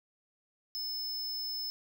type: tone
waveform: square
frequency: 5230 Hz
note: E8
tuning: 15 cents flat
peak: -35 dBFS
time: 0.75-1.7 s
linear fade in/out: 0 ms
effects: none